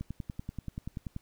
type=click train; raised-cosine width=5 ms; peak=-24 dBFS; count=13; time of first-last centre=0.01-1.164 s; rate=10.4 Hz; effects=pink hiss -67 dBFS RMS until 1.21 s